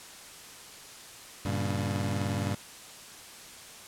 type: chord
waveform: 25% pulse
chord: G diminished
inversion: none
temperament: just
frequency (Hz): 98 / 117.6 / 141.12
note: G2 / Bb2 / Db3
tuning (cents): 0 / +16 / +31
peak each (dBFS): -27 / -31 / -32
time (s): 1.45-2.55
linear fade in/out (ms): 5
effects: white hiss -47 dBFS RMS until 3.87 s + low-pass 10000 Hz 12 dB/octave